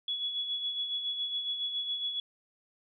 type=tone with tremolo; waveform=sine; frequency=3383 Hz; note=G#7; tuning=31 cents sharp; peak=-29 dBFS; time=0.08-2.2 s; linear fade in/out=2 ms; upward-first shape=sine; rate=7.2 Hz; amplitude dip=50%; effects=none